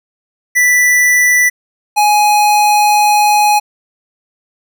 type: tone pair in turn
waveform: square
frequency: 1975.5 / 835.9 Hz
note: B6 / G#5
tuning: 0 / +11 cents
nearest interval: octave + minor third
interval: 1489 cents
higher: first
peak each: -8 dBFS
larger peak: neither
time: 0.55-1.5 / 1.96-3.6 s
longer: second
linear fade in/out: 20 ms
effects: none